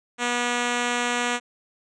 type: tone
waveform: 5% pulse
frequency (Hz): 242.4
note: B3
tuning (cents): -32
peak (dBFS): -11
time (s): 0.18-1.4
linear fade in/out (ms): 50
effects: resampled to 22050 Hz